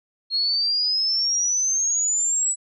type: exponential sweep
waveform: sine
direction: up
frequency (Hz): 4249 to 7902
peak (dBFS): -19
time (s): 0.3-2.56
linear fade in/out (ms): 50
effects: none